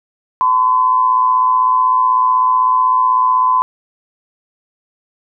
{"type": "tone with amplitude modulation", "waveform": "sine", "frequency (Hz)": 1017, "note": "C6", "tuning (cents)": -50, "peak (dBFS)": -7, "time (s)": [0.41, 3.62], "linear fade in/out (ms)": 0, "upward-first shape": "sine", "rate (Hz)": 116, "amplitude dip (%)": 55, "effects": []}